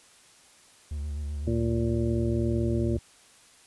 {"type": "tone with vibrato", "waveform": "triangle", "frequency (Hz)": 73.4, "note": "D2", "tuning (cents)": 0, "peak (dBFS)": -28, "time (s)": [0.91, 2.99], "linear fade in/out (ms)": 5, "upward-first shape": "square", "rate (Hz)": 7.8, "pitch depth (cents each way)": 38}
{"type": "harmonic tone", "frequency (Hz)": 115.6, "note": "A#2", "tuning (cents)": -14, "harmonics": [1, 2, 3, 4, 5], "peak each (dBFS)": [-28, -30, -29, -41, -37], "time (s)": [1.47, 2.97], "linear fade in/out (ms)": 5}
{"effects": ["white hiss -56 dBFS RMS until 3.66 s", "resampled to 24000 Hz"]}